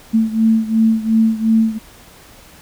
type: beating tone pair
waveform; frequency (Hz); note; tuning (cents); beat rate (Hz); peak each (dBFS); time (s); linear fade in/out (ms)
sine; 221.9 / 224.7; A3 / A3; +15 / +37; 2.8; -13 / -16; 0.13-1.79; 20
effects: pink hiss -43 dBFS RMS until 2.61 s